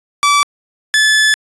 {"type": "tone pair in turn", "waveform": "sawtooth", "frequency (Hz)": [1155, 1730.5], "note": ["D6", "A6"], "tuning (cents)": [-29, -29], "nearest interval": "perfect fifth", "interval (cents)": 700, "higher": "second", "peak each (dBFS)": -5, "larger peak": "neither", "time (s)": [[0.23, 0.43], [0.94, 1.34]], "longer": "second", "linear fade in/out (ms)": 0, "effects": ["resampled to 22050 Hz"]}